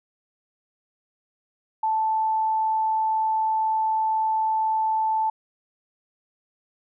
sine tone, 878 Hz, A5, 4 cents flat, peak -20 dBFS, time 1.83-5.3 s, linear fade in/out 5 ms, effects none

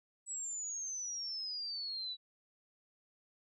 sine exponential sweep, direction down, 7902 to 3900 Hz, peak -38 dBFS, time 0.26-2.17 s, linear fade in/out 50 ms, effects none

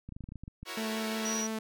clicks, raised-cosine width 5 ms, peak -30 dBFS, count 11, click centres 0.09 / 0.123 / 0.165 / 0.207 / 0.24 / 0.289 / 0.321 / 0.357 / 0.436 / 0.479 / 0.63 s
5% pulse chord, F# dominant seventh, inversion third, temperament equal, 329.6 / 370 / 466.2 / 554.4 Hz, E4 / F#4 / A#4 / C#5, 0 / 0 / 0 / 0 cents, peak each -32 dBFS, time 0.65-1.46 s, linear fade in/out 50 ms
sawtooth tone with vibrato, 220 Hz, A3, in tune, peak -29 dBFS, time 0.77-1.59 s, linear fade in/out 5 ms, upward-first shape sine, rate 5.8 Hz, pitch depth 9 cents each way
sine tone, 5810 Hz, F#8, 32 cents flat, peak -33 dBFS, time 1.25-1.47 s, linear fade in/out 5 ms
effects none

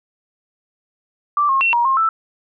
sine tone with pitch steps, 1170 / 1077 / 2717 / 949 / 1068 / 1322 Hz, D6 / C6 / F7 / A#5 / C6 / E6, -7 / +50 / -48 / +31 / +35 / +5 cents, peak -13 dBFS, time 1.37-2.09 s, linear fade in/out 2 ms, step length 120 ms, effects none

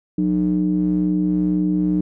triangle ring-modulated tone, 61 Hz, B1, 21 cents flat, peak -11 dBFS, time 0.18-2.01 s, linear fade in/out 5 ms, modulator 243 Hz, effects none

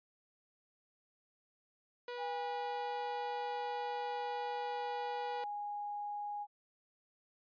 sawtooth tone, 486.7 Hz, B4, 25 cents flat, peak -37 dBFS, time 2.08-5.44 s, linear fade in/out 2 ms
sine tone with pitch glide, 814 to 824.9 Hz, G#5 to G#5, -35 to -12 cents, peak -38 dBFS, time 2.17-6.47 s, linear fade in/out 50 ms, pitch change +23 cents, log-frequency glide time 2.41-3.05 s
effects resampled to 11025 Hz

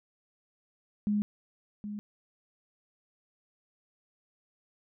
sine tone with echo, 207.7 Hz, G#3, in tune, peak -25 dBFS, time 1.07-1.22 s, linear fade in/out 0 ms, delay 770 ms, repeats 1, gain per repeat -10 dB, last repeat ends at 1.99 s, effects none

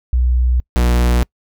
sine / 45% pulse tone pair in turn, 61.74 / 60.33 Hz, B1 / B1, 0 / -40 cents, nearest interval unison, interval 40 cents, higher first, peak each -11 dBFS, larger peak neither, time 0.13-0.6 / 0.76-1.23 s, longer neither, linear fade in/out 0 ms, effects noise-tail reverb RT60 0.1 s tail -26 dB re dry

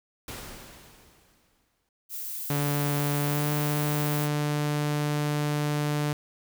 pink noise with exponential decay, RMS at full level -37 dBFS, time 0.28-1.89 s, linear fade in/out 2 ms, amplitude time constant 350 ms
violet noise, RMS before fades -35 dBFS, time 2.09-4.29 s, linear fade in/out 50 ms
sawtooth tone with pitch glide, 144.7 to 148.08 Hz, D3 to D3, -25 to +15 cents, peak -21 dBFS, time 2.5-6.13 s, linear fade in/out 2 ms, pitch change +40 cents, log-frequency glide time 3.23-3.47 s
effects none

